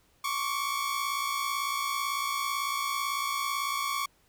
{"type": "tone pair together", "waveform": "sawtooth", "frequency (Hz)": [1094, 1152], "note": ["C#6", "D6"], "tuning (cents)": [-23, -34], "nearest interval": "minor second", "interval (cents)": 89, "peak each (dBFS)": [-28, -28], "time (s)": [0.24, 4.06], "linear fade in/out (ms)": 5, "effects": ["pink hiss -66 dBFS RMS until 4.28 s"]}